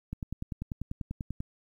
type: click train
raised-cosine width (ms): 5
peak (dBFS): -22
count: 14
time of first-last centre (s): 0.13-1.405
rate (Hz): 10.2
effects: 10-bit